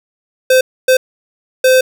square tone bursts at uneven times, 516 Hz, C5, 24 cents flat, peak -7 dBFS, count 3, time 0.5-0.61 / 0.88-0.97 / 1.64-1.81 s, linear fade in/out 5 ms, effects none

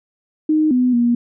sine tone with pitch steps, 309.3 / 250.5 / 238.6 Hz, D#4 / B3 / A#3, -10 / +25 / +41 cents, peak -12 dBFS, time 0.49-1.15 s, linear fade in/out 5 ms, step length 220 ms, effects none

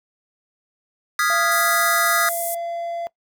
square chord, F half-diminished seventh, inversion third, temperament equal with one note detuned, 1239.5 / 1396.9 / 1661.2 / 1975.5 Hz, Eb6 / F6 / Ab6 / Cb7, -7 / 0 / 0 / 0 cents, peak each -22 / -25 / -24 / -25 dBFS, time 1.19-2.29 s, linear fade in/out 2 ms
triangle tone, 682 Hz, F5, 41 cents flat, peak -23 dBFS, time 1.3-3.07 s, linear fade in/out 0 ms
pink band-pass noise, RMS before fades -28 dBFS, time 1.51-2.55 s, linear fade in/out 10 ms, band 8900 to 15000 Hz, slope 24 dB/octave
effects noise-tail reverb RT60 0.1 s tail -21 dB re dry

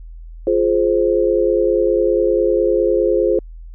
sine chord, F minor, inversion none, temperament just, 349.2 / 419.1 / 523.8 Hz, F4 / Ab4 / C5, 0 / +16 / +2 cents, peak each -17 dBFS, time 0.47-3.39 s, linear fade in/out 2 ms, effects added 41 Hz sine -32 dBFS peak until 3.74 s

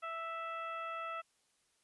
harmonic tone, 659.3 Hz, E5, in tune, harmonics 1 / 2 / 3 / 4 / 5, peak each -46 / -40 / -51 / -49 / -59 dBFS, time 0.02-1.22 s, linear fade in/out 20 ms, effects white hiss -75 dBFS RMS until 1.83 s + resampled to 24000 Hz

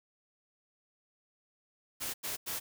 white noise bursts, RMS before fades -37 dBFS, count 3, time 2-2.6 s, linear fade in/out 20 ms, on 140 ms, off 90 ms, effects none

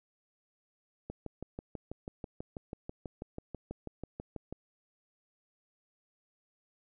click train, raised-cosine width 2 ms, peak -26 dBFS, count 22, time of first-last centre 1.1-4.526 s, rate 6.13 Hz, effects none

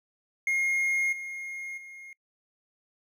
triangle tone with level steps, 2141 Hz, C7, 39 cents sharp, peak -22 / -33 / -41 dBFS, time 0.47-2.13 s, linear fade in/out 2 ms, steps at 1.12 / 1.77 s, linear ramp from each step 10 ms, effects noise-tail reverb RT60 0.1 s tail -25 dB re dry

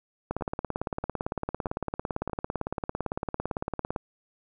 two click trains, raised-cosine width 1 ms, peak -23 / -15 dBFS, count 4 / 66, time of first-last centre 0.41-2.297 / 0.31-3.962 s, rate 1.59 / 17.8 Hz, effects none

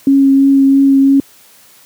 sine tone with vibrato, 273.5 Hz, C#4, 23 cents flat, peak -5 dBFS, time 0.07-1.2 s, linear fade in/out 2 ms, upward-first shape triangle, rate 3 Hz, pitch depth 14 cents each way, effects white hiss -44 dBFS RMS until 1.85 s + high-pass 80 Hz 12 dB/octave

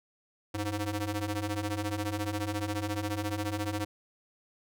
sawtooth ring-modulated tone, 207.7 Hz, G#3, in tune, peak -24 dBFS, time 0.54-3.85 s, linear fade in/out 10 ms, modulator 111 Hz, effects none

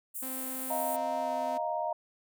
white high-pass noise, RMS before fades -38 dBFS, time 0.14-0.97 s, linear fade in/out 20 ms, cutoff 7900 Hz, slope 48 dB/octave
sawtooth tone with pitch glide, 260.2 to 257.4 Hz, C4 to C4, -9 to -28 cents, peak -36 dBFS, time 0.22-1.58 s, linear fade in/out 10 ms, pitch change -19 cents, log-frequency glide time 1.21-1.29 s
sine chord, Eb suspended second, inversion none, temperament just, 622.3 / 700 / 933.4 Hz, Eb5 / F5 / Bb5, 0 / +4 / +2 cents, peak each -34 dBFS, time 0.7-1.93 s, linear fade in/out 5 ms
effects none

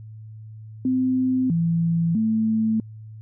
sine tone with pitch steps, 257.5 / 167 / 220.7 Hz, C4 / E3 / A3, -28 / +23 / +5 cents, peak -18 dBFS, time 0.85-2.8 s, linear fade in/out 2 ms, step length 650 ms, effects added 109 Hz sine -37 dBFS peak until 3.21 s

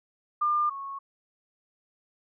sine tone pair in turn, 1200 / 1100.8 Hz, D6 / C#6, +37 / -12 cents, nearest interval minor second, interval 149 cents, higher first, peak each -22 / -34 dBFS, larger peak first, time 0.41-0.7 / 0.7-0.99 s, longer neither, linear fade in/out 10 ms, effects none

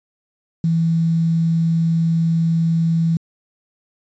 sine tone with quantisation, 164.81 Hz, E3, in tune, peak -14 dBFS, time 0.64-3.17 s, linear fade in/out 2 ms, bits 7, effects resampled to 16000 Hz

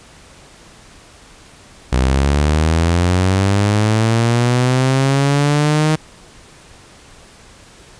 sawtooth linear sweep, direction up, 62 to 156.6 Hz, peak -8 dBFS, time 1.92-5.96 s, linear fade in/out 10 ms, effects pink hiss -43 dBFS RMS until 7.99 s + resampled to 22050 Hz

